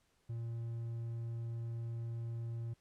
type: tone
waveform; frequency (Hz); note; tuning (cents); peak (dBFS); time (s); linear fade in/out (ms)
triangle; 116; A#2; -8; -36; 0.29-2.74; 10
effects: pink hiss -75 dBFS RMS until 2.8 s + low-pass 11000 Hz 12 dB/octave